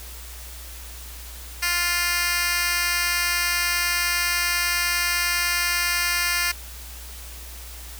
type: tone with high-pass filter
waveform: 10% pulse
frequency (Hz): 350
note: F4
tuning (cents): +4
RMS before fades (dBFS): -23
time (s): 1.62-6.52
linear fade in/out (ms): 10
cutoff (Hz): 2200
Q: 0.91
effects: added 60 Hz sine -38 dBFS peak until 7.99 s + white hiss -41 dBFS RMS until 7.99 s